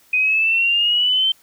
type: exponential sweep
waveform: sine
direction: up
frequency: 2489 to 3122 Hz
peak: -14 dBFS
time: 0.13-1.32 s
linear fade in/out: 5 ms
effects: white hiss -54 dBFS RMS until 1.42 s